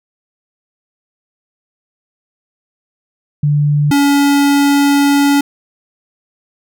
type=tone pair in turn; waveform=sine / square; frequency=146.83 / 283.3 Hz; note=D3 / C#4; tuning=0 / +38 cents; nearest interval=major seventh; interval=1138 cents; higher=second; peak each=-9 dBFS; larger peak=neither; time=3.43-3.91 / 3.91-5.41 s; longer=second; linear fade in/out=5 ms; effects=none